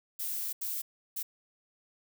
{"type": "noise bursts at uneven times", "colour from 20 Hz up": "violet", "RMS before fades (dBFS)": -35, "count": 3, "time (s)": [[0.19, 0.53], [0.61, 0.82], [1.16, 1.23]], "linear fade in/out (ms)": 10, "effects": []}